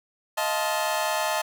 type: chord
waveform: sawtooth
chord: F dominant seventh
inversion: third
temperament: just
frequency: 628.6 / 698.5 / 873.1 / 1047.7 Hz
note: Eb5 / F5 / A5 / C6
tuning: +18 / 0 / -14 / +2 cents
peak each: -24 / -28 / -24 / -29 dBFS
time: 0.37-1.42 s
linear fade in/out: 10 ms
effects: none